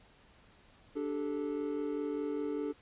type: chord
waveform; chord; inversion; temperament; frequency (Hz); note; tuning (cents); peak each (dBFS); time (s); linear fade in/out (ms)
triangle; D suspended fourth; none; equal with one note detuned; 293.7 / 392 / 437; D4 / G4 / A4; 0 / 0 / -12; -34 / -39 / -35; 0.95-2.73; 20
effects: pink hiss -62 dBFS RMS until 2.81 s + resampled to 8000 Hz